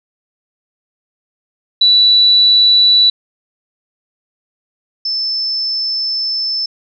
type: tone pair in turn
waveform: sine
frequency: 3951 / 5274 Hz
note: B7 / E8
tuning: 0 / 0 cents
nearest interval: perfect fourth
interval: 500 cents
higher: second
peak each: -6 / -15 dBFS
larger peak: first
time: 1.81-3.1 / 5.05-6.66 s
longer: second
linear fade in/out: 5 ms
effects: none